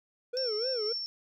triangle tone with vibrato, 471.4 Hz, A#4, 19 cents sharp, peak -29 dBFS, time 0.33-0.93 s, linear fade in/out 10 ms, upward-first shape sine, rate 3.4 Hz, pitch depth 200 cents each way
sine tone with tremolo, 5430 Hz, F8, 50 cents flat, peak -31 dBFS, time 0.37-1.06 s, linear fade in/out 0 ms, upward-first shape square, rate 4.1 Hz, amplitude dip 25%
effects none

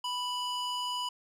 square tone with band-pass filter, 987.8 Hz, B5, in tune, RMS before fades -34 dBFS, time 0.04-1.09 s, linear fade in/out 5 ms, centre 3100 Hz, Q 0.86, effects none

